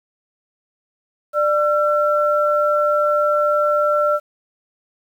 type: tone pair together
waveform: sine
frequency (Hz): 594 / 1351.7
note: D5 / E6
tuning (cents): +20 / +43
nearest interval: octave + major second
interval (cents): 1423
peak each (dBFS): -16 / -18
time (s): 1.33-4.2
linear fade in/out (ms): 50
effects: 8-bit